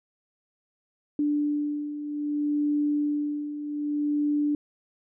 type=beating tone pair; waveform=sine; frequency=293.7 / 294.33 Hz; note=D4 / D4; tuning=0 / +4 cents; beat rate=0.63 Hz; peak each=-31 / -25 dBFS; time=1.19-4.55 s; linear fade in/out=2 ms; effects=none